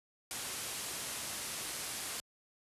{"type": "low-pass noise", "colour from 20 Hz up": "white", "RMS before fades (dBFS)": -41, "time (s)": [0.31, 2.2], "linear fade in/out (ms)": 0, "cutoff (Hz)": 12000, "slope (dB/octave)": 48, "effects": ["high-pass 60 Hz 12 dB/octave", "resampled to 32000 Hz"]}